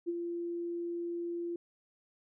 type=tone with ADSR envelope; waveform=sine; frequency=343.5 Hz; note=F4; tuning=29 cents flat; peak=-29 dBFS; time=0.06-1.56 s; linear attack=29 ms; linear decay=31 ms; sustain=-5 dB; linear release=3 ms; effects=none